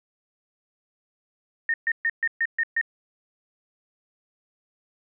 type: tone bursts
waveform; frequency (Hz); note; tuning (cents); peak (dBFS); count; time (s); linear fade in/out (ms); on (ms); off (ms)
sine; 1835; A#6; -28; -20; 7; 1.69-2.813; 2; 49; 130
effects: none